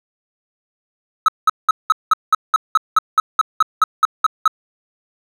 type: tone bursts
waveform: triangle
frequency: 1287 Hz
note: E6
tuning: 42 cents flat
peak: -6 dBFS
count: 16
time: 1.26-4.478 s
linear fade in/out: 2 ms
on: 23 ms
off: 190 ms
effects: none